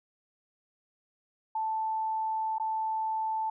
sine tone with dropouts, 880 Hz, A5, in tune, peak -28 dBFS, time 1.55-3.5 s, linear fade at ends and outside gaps 5 ms, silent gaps 2.584-2.598 s, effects none

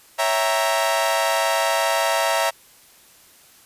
sawtooth chord, C# diminished seventh, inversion none, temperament equal, 554.4 / 659.3 / 784 / 932.3 Hz, C#5 / E5 / G5 / Bb5, 0 / 0 / 0 / 0 cents, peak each -22 / -18 / -24 / -19 dBFS, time 0.18-2.51 s, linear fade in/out 20 ms, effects white hiss -51 dBFS RMS until 3.65 s + resampled to 32000 Hz

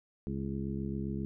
harmonic tone with a mistuned harmonic, 67.5 Hz, C#2, 45 cents flat, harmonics 1 / 2 / 3 / 4 / 5 / 6, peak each -41 / -39 / -36 / -45 / -42 / -46 dBFS, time 0.27-1.25 s, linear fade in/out 0 ms, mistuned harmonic 6, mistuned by +43 cents, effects none

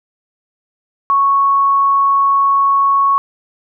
sine tone, 1107 Hz, C#6, 3 cents flat, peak -9 dBFS, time 1.1-3.18 s, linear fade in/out 0 ms, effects none

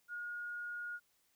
sine tone, 1435 Hz, F6, 47 cents sharp, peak -40 dBFS, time 0.08-1 s, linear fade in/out 50 ms, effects white hiss -75 dBFS RMS until 1.35 s

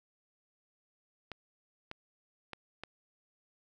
clicks, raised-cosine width 0.3 ms, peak -25 dBFS, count 4, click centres 1.317 / 1.914 / 2.533 / 2.836 s, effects none

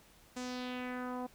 sawtooth tone with low-pass filter sweep, 250.3 Hz, B3, 23 cents sharp, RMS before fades -40 dBFS, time 0.36-1.27 s, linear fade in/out 10 ms, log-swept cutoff 7600 to 820 Hz, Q 2.3, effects pink hiss -62 dBFS RMS until 1.34 s

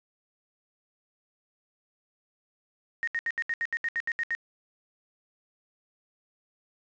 sine tone bursts, 1858 Hz, A#6, 6 cents flat, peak -26 dBFS, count 12, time 3.03-4.35 s, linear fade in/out 0 ms, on 44 ms, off 72 ms, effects resampled to 16000 Hz + 9-bit

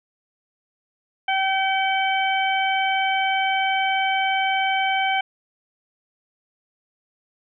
harmonic tone with a mistuned harmonic, 771 Hz, G5, 29 cents flat, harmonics 1 / 2 / 3 / 4, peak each -21 / -27 / -25 / -28 dBFS, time 1.28-5.21 s, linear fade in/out 5 ms, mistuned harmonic 3, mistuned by -21 cents, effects none

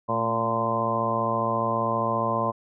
harmonic tone with a mistuned harmonic, 114.9 Hz, A#2, 25 cents flat, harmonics 1 / 2 / 3 / 4 / 5 / 6 / 7 / 8 / 9, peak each -33 / -32 / -36 / -34 / -29 / -32 / -37 / -33 / -26 dBFS, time 0.08-2.52 s, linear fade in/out 20 ms, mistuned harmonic 2, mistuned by -50 cents, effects none

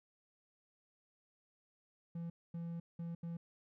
triangle tone bursts at uneven times, 168.6 Hz, E3, 39 cents sharp, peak -38 dBFS, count 4, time 2.15-2.3 / 2.54-2.8 / 2.99-3.15 / 3.23-3.37 s, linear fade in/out 5 ms, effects none

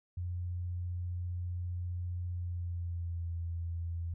sine tone with pitch glide, 88.5 to 84.55 Hz, F2 to E2, +23 to +44 cents, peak -34 dBFS, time 0.17-4.14 s, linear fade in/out 5 ms, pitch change -79 cents, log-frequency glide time 2.32-3.31 s, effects none

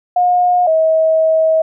sine tone pair in turn, 717 / 639.7 Hz, F5 / D#5, +45 / +48 cents, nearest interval major second, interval 197 cents, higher first, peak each -9 dBFS, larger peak neither, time 0.16-0.67 / 0.67-1.62 s, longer second, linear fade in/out 5 ms, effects none

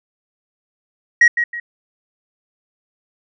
sine tone with echo, 1897 Hz, A#6, 30 cents sharp, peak -4 dBFS, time 1.21-1.28 s, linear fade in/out 5 ms, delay 160 ms, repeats 2, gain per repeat -10 dB, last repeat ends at 1.6 s, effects tanh soft clip ceiling -5 dBFS

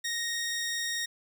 15% pulse tone, 1864.7 Hz, A#6, in tune, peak -24 dBFS, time 0.04-1.06 s, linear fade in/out 10 ms, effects none

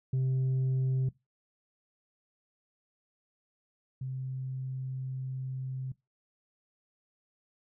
sine tone pair in turn, 130.81 / 130.81 Hz, C3 / C3, 0 / 0 cents, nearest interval unison, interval 0 cents, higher neither, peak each -23 / -33 dBFS, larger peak first, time 0.13-1.09 / 4.01-5.92 s, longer second, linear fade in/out 5 ms, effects noise-tail reverb RT60 0.2 s tail -21 dB re dry + tanh soft clip ceiling -25 dBFS

